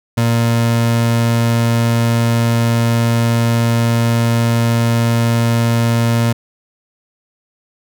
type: tone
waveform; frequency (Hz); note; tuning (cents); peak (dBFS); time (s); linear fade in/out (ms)
30% pulse; 116.54; A#2; 0; -9; 0.17-6.33; 10
effects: none